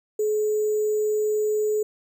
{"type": "tone with sample-and-hold", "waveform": "sine", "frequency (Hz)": 425.8, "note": "G#4", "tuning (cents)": 43, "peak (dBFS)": -20, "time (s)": [0.19, 1.83], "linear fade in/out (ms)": 5, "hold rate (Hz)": 7350, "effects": []}